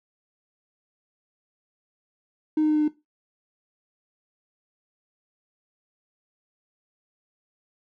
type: tone with pitch steps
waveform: triangle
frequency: 309.1 / 307.1 / 305.2 / 303.3 / 301.3 Hz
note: D#4 / D#4 / D#4 / D#4 / D4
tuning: -11 / -23 / -33 / -44 / +44 cents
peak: -15 dBFS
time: 2.57-2.88 s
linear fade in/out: 5 ms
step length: 62 ms
effects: noise-tail reverb RT60 0.2 s tail -18 dB re dry + tanh soft clip ceiling -15 dBFS